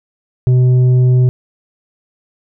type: tone with tanh clipping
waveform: triangle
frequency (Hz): 126.2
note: B2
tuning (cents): +38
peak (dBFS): -8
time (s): 0.47-1.29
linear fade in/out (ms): 0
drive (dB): 10
effects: none